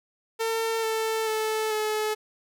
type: tone with pitch steps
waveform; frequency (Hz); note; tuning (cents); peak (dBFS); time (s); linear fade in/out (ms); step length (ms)
sawtooth; 451.3 / 443.8 / 436.4 / 429.2; A4 / A4 / A4 / A4; +44 / +15 / -14 / -43; -21; 0.39-2.15; 20; 440
effects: none